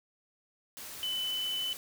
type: tone in noise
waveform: sine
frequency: 3009 Hz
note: F#7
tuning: 28 cents sharp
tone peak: -31 dBFS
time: 1.03-1.73 s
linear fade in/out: 0 ms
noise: white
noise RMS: -44 dBFS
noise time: 0.77-1.77 s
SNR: +10 dB
effects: none